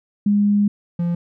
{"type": "tone pair in turn", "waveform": ["sine", "triangle"], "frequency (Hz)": [204.9, 172.3], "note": ["G#3", "F3"], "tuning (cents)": [-23, -23], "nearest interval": "minor third", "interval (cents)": 300, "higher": "first", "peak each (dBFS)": [-13, -16], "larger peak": "first", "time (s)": [[0.26, 0.68], [0.99, 1.15]], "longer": "first", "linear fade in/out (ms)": 5, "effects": []}